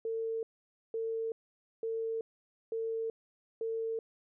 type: tone bursts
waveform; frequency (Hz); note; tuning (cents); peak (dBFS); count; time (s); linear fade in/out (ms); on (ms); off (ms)
sine; 450.8; A4; +42; -32; 5; 0.05-3.99; 2; 380; 510
effects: none